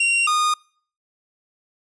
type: tone pair in turn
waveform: 45% pulse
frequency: 2754 / 1226.8 Hz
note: F7 / D#6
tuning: -25 / -25 cents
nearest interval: octave + major second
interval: 1400 cents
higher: first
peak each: -16 / -17 dBFS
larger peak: first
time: 0-0.27 / 0.27-0.54 s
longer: neither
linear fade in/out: 5 ms
effects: noise-tail reverb RT60 0.5 s tail -26 dB re dry + resampled to 22050 Hz